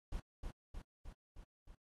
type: noise with echo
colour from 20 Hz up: brown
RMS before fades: -41 dBFS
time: 0.12-0.2 s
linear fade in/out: 5 ms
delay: 310 ms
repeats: 5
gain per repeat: -3 dB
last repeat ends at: 1.75 s
effects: AAC 32 kbps